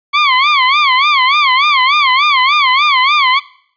20% pulse tone with vibrato, 1105 Hz, C#6, 6 cents flat, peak -3 dBFS, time 0.13-3.4 s, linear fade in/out 20 ms, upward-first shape sine, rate 3.4 Hz, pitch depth 160 cents each way, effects noise-tail reverb RT60 0.6 s tail -21 dB re dry + resampled to 11025 Hz

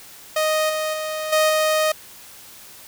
sawtooth tone with level steps, 622.3 Hz, D#5, in tune, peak -14 / -18 / -21 / -11 / -13 dBFS, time 0.36-1.92 s, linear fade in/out 5 ms, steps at 0.69 / 0.93 / 1.32 / 1.49 s, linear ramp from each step 10 ms, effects white hiss -43 dBFS RMS until 2.87 s

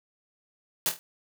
white noise with echo, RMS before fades -25 dBFS, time 0.86-0.89 s, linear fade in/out 0 ms, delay 25 ms, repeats 4, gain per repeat -7 dB, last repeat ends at 0.99 s, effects none

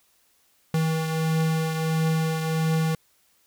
square beating tone pair, 160 / 161.5 Hz, D#3 / E3, +49 / -35 cents, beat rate 1.5 Hz, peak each -23 / -32 dBFS, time 0.74-2.95 s, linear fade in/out 2 ms, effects white hiss -64 dBFS RMS until 3.46 s

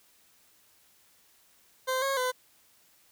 20% pulse tone with pitch steps, 518 / 545 / 506 Hz, C5 / C#5 / B4, -17 / -29 / +42 cents, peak -22 dBFS, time 1.87-2.32 s, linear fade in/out 20 ms, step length 150 ms, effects white hiss -63 dBFS RMS until 3.11 s

